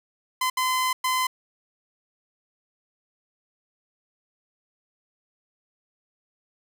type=tone bursts at uneven times; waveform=sawtooth; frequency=1025 Hz; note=C6; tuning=36 cents flat; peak=-18 dBFS; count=3; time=0.41-0.5 / 0.57-0.93 / 1.04-1.27 s; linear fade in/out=5 ms; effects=none